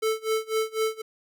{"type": "tone with tremolo", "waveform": "square", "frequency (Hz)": 440, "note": "A4", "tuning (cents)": 0, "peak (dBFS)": -22, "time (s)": [0.02, 1.02], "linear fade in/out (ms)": 10, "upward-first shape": "sine", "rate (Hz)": 4, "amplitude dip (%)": 95, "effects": []}